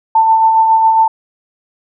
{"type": "tone with tremolo", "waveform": "sine", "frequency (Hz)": 891, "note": "A5", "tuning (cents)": 22, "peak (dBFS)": -5, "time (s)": [0.15, 1.08], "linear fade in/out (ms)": 5, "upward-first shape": "sine", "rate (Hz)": 7.3, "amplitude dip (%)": 35, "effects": []}